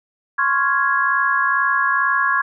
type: chord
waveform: sine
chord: Db major seventh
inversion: third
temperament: equal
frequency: 1046.5 / 1108.7 / 1396.9 / 1661.2 Hz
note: C6 / Db6 / F6 / Ab6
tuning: 0 / 0 / 0 / 0 cents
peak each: -23 / -20 / -24 / -18 dBFS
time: 0.38-2.42 s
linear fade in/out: 10 ms
effects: none